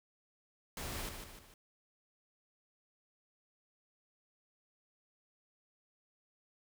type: noise with echo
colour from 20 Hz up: pink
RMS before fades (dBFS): -42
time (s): 0.77-1.09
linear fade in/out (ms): 2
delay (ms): 150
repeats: 3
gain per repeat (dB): -6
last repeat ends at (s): 1.54
effects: none